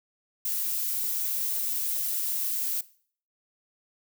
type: noise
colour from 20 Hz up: violet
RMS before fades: -29 dBFS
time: 0.45-2.81 s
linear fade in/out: 5 ms
effects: noise-tail reverb RT60 0.5 s tail -19 dB re dry